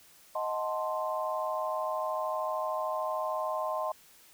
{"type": "chord", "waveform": "sine", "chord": "D# diminished seventh", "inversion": "none", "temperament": "equal with one note detuned", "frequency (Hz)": [626.9, 740, 880, 1046.5], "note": ["D#5", "F#5", "A5", "C6"], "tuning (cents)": [13, 0, 0, 0], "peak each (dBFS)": [-33, -39, -38, -34], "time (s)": [0.35, 3.92], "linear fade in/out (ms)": 5, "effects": ["white hiss -58 dBFS RMS until 4.33 s"]}